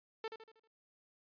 sawtooth tone with echo, 444.5 Hz, A4, 18 cents sharp, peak -34 dBFS, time 0.24-0.28 s, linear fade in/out 2 ms, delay 79 ms, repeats 5, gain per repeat -7 dB, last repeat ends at 0.675 s, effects resampled to 11025 Hz

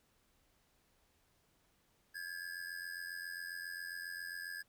square ring-modulated tone, 1661.2 Hz, G#6, in tune, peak -40 dBFS, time 2.14-4.63 s, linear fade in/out 20 ms, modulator 43.7 Hz, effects pink hiss -74 dBFS RMS until 4.68 s

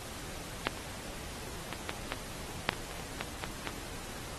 clicks, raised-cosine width 0.3 ms, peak -10 / -26 / -18 / -16 / -15 / -7 / -21 / -27 / -29 / -16 / -17 / -16 dBFS, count 12, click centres 0.67 / 0.774 / 1.727 / 1.894 / 2.121 / 2.691 / 2.731 / 2.912 / 2.997 / 3.21 / 3.439 / 3.673 s, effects pink hiss -44 dBFS RMS until 4.38 s + AAC 32 kbps

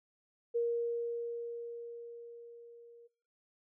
sine tone with level ramp, 470 Hz, A#4, 14 cents sharp, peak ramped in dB -28 to -54 dBFS, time 0.54-3.08 s, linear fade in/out 20 ms, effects noise-tail reverb RT60 0.6 s tail -26 dB re dry

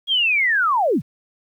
sine linear sweep, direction down, 3322 to 89.2 Hz, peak -15 dBFS, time 0.07-1.02 s, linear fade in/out 50 ms, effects 9-bit

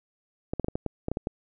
clicks, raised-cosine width 2 ms, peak -15 dBFS, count 10, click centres 0.535 / 0.597 / 0.645 / 0.684 / 0.755 / 0.863 / 1.084 / 1.116 / 1.171 / 1.271 s, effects none

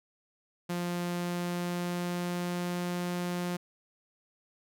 sawtooth tone with pitch glide, 175.2 to 176.83 Hz, F3 to F3, +6 to +22 cents, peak -27 dBFS, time 0.69-3.57 s, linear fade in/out 10 ms, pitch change +16 cents, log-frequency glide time 1.1-2.98 s, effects none

